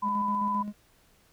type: tone with vibrato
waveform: sine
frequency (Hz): 1000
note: B5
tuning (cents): +21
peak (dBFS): -26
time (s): 0.02-0.63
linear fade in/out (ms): 10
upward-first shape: square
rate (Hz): 15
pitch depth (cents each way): 11
type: tone with tremolo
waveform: triangle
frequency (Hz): 207.7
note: G#3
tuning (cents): 0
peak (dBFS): -28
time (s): 0.02-0.73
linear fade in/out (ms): 50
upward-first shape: square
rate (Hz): 7.6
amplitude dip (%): 40
effects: pink hiss -63 dBFS RMS until 1.32 s